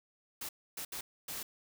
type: noise bursts at uneven times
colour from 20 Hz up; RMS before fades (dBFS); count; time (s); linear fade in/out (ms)
white; -41; 4; 0.41-0.49 / 0.77-0.85 / 0.92-1.01 / 1.28-1.43; 5
effects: none